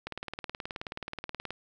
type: click train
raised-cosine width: 0.3 ms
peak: -20 dBFS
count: 28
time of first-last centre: 0.07-1.506 s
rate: 18.8 Hz
effects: none